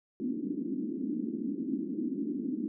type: band-pass noise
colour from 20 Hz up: pink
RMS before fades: -34 dBFS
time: 0.2-2.68 s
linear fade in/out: 0 ms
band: 220 to 320 Hz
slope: 48 dB/octave
effects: none